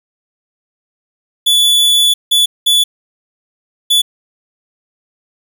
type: tone bursts at uneven times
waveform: 45% pulse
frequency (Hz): 3449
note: A7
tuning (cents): -35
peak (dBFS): -8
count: 4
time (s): 1.46-2.14 / 2.31-2.46 / 2.66-2.84 / 3.9-4.02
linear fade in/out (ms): 10
effects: 8-bit